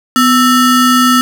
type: ring-modulated tone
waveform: square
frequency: 784 Hz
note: G5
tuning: in tune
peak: -4 dBFS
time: 0.16-1.21 s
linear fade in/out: 0 ms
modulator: 534 Hz
effects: none